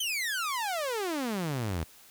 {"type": "exponential sweep", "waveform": "sawtooth", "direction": "down", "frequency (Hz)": [3182, 75], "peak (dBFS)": -26, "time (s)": [0, 1.84], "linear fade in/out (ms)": 5, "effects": ["white hiss -55 dBFS RMS until 2.1 s"]}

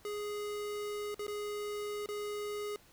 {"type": "tone with dropouts", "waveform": "square", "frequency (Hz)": 415.3, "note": "G#4", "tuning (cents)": 0, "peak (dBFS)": -37, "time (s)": [0.05, 2.76], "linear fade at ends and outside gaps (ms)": 1, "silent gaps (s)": [[1.144, 1.193], [1.267, 1.28], [2.06, 2.088]], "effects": ["pink hiss -62 dBFS RMS until 2.92 s"]}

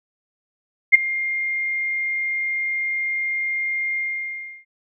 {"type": "tone with ADSR envelope", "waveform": "sine", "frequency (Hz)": 2116, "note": "C7", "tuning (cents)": 19, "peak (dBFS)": -3, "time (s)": [0.92, 4.65], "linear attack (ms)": 25, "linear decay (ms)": 14, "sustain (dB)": -18, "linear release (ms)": 680, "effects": []}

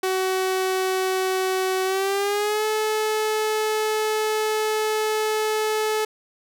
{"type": "tone with pitch glide", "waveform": "sawtooth", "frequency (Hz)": [375.9, 431.8], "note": ["F#4", "A4"], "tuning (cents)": [27, -33], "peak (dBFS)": -17, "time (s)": [0.03, 6.05], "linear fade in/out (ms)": 5, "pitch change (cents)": 240, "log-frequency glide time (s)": [1.84, 2.65], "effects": []}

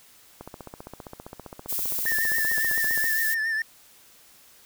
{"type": "click train", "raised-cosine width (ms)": 1, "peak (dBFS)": -24, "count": 41, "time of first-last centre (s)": [0.41, 3.042], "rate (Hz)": 15.2}
{"type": "noise", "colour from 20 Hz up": "violet", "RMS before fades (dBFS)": -28, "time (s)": [1.68, 3.35], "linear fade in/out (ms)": 20}
{"type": "tone with vibrato", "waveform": "triangle", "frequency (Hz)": 1784, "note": "A6", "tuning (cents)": 23, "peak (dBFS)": -22, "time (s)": [2.06, 3.62], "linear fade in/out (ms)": 2, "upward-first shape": "triangle", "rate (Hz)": 7.2, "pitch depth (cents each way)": 62}
{"effects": ["white hiss -54 dBFS RMS until 4.65 s"]}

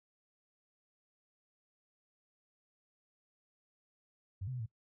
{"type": "tone with pitch steps", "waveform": "sine", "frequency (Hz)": [96, 129.5, 124.8, 111.4], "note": ["G2", "C3", "B2", "A2"], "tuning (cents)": [-36, -17, 19, 22], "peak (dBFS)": -37, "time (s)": [4.41, 4.662], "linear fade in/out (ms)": 10, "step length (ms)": 63, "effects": ["noise-tail reverb RT60 0.1 s tail -21 dB re dry"]}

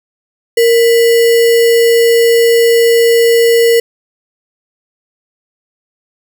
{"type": "tone with sample-and-hold", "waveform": "sine", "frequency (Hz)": 464.5, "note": "A#4", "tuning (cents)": -6, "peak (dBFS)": -5, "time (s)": [0.57, 3.8], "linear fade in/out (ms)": 5, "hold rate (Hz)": 2450, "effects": []}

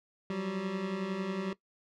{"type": "beating tone pair", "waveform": "25% pulse", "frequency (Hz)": [182.1, 193.1], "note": ["F#3", "G3"], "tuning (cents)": [-27, -26], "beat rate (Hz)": 11, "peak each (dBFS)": [-35, -30], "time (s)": [0.3, 1.53], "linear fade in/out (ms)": 2, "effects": ["noise-tail reverb RT60 0.1 s tail -18 dB re dry", "low-pass 4000 Hz 12 dB/octave"]}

